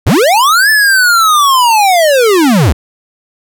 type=linear two-way sweep; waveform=square; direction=up then down; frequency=54.6 to 1760 to 54.6 Hz; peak=-6 dBFS; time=0.06-2.73 s; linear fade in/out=10 ms; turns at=0.7 s; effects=none